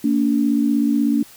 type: tone pair together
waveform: sine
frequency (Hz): 230.1 / 286.4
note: A#3 / D4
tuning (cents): -22 / -43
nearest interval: major third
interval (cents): 379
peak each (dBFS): -18 / -17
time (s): 0.04-1.23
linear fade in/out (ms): 5
effects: white hiss -45 dBFS RMS until 1.36 s